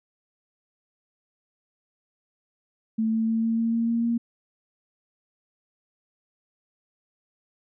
sine tone with pitch steps, 221.8 / 223.5 / 225.2 / 226.9 / 228.6 / 230.3 / 232 / 233.8 Hz, A3 / A3 / A3 / A#3 / A#3 / A#3 / A#3 / A#3, +14 / +27 / +40 / -47 / -34 / -21 / -8 / +5 cents, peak -21 dBFS, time 2.98-4.18 s, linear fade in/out 10 ms, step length 150 ms, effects none

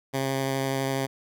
10% pulse tone with vibrato, 134.8 Hz, C#3, 48 cents flat, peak -17 dBFS, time 0.13-1.07 s, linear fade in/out 20 ms, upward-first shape sine, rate 12 Hz, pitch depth 11 cents each way, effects none

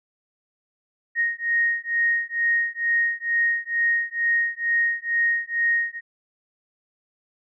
sine beating tone pair, 1864.7 / 1866.9 Hz, A#6 / A#6, 0 / +2 cents, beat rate 2.2 Hz, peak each -23 dBFS, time 1.15-6.01 s, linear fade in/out 50 ms, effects none

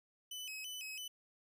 sawtooth tone with vibrato, 2769 Hz, F7, 15 cents flat, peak -40 dBFS, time 0.31-1.08 s, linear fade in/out 5 ms, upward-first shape square, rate 3 Hz, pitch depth 140 cents each way, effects none

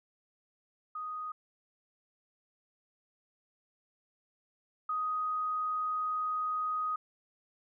sine tone pair in turn, 1245 / 1249.8 Hz, D#6 / D#6, +1 / +7 cents, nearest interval unison, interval 6 cents, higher second, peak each -36 / -30 dBFS, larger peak second, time 0.95-1.32 / 4.89-6.96 s, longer second, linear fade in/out 5 ms, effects none

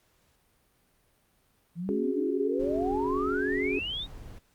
sine exponential sweep, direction up, 163 to 3825 Hz, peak -31 dBFS, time 1.75-4.07 s, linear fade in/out 50 ms
sine chord, C# suspended fourth, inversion none, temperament just, 277.2 / 369.6 / 415.8 Hz, C#4 / F#4 / G#4, 0 / -2 / +2 cents, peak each -31 dBFS, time 1.89-3.79 s, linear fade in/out 0 ms
brown noise, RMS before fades -43 dBFS, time 2.59-4.39 s, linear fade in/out 10 ms
effects pink hiss -68 dBFS RMS until 4.54 s + Opus 48 kbps

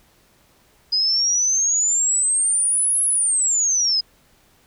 sine exponential two-way sweep, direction up then down, 4962 to 10850 to 4962 Hz, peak -16 dBFS, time 0.92-4.01 s, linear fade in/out 10 ms, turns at 3.03 s, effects pink hiss -57 dBFS RMS until 4.66 s

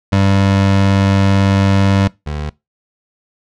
25% pulse tone pair in turn, 98 / 74.83 Hz, G2 / D2, 0 / +33 cents, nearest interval perfect fourth, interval 467 cents, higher first, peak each -6 / -16 dBFS, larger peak first, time 0.12-2.08 / 2.26-2.5 s, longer first, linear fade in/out 10 ms, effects noise-tail reverb RT60 0.2 s tail -21 dB re dry + low-pass 5000 Hz 12 dB/octave

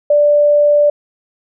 sine tone, 587.3 Hz, D5, in tune, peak -7 dBFS, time 0.1-0.9 s, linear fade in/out 5 ms, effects none

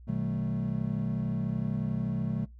triangle chord, B dominant seventh, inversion none, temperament equal with one note detuned, 123.47 / 155.56 / 189.1 / 220 Hz, B2 / D#3 / F#3 / A3, 0 / 0 / +38 / 0 cents, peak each -32 dBFS, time 0.07-2.46 s, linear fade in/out 20 ms, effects noise-tail reverb RT60 0.2 s tail -24 dB re dry + added 60 Hz sine -47 dBFS peak until 2.59 s

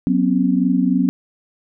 sine chord, F# suspended fourth, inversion none, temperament equal with one note detuned, 185 / 246.9 / 270.4 Hz, F#3 / B3 / C#4, 0 / 0 / -43 cents, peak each -18 dBFS, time 0.07-1.09 s, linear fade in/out 0 ms, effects none

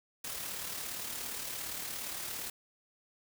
white noise with amplitude modulation, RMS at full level -38 dBFS, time 0.24-2.5 s, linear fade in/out 5 ms, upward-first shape sine, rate 37.3 Hz, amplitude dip 40%, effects none

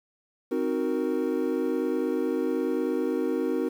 triangle chord, C half-diminished seventh, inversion none, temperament equal, 261.6 / 311.1 / 370 / 466.2 Hz, C4 / Eb4 / Gb4 / Bb4, 0 / 0 / 0 / 0 cents, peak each -28 dBFS, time 0.51-3.69 s, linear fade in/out 10 ms, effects 9-bit

